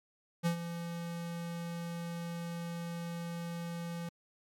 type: tone with ADSR envelope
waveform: square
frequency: 170 Hz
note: F3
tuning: 46 cents flat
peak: -27 dBFS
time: 0.43-4.09 s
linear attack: 31 ms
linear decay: 96 ms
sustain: -11 dB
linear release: 4 ms
effects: MP3 64 kbps